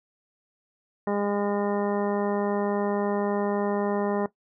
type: harmonic tone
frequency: 203.6 Hz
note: G#3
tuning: 34 cents flat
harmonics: 1 / 2 / 3 / 4 / 5 / 6 / 7 / 9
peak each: -28 / -28 / -31 / -33 / -36 / -43 / -43 / -42 dBFS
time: 1.07-4.26 s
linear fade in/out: 2 ms
effects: noise-tail reverb RT60 0.1 s tail -17 dB re dry